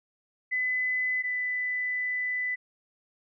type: tone pair in turn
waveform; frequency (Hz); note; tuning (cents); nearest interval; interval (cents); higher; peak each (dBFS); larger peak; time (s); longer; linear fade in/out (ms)
sine; 2010 / 1996.1; B6 / B6; +30 / +18; unison; 12; first; -25 / -27; first; 0.51-1.23 / 1.23-2.56; second; 20
effects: none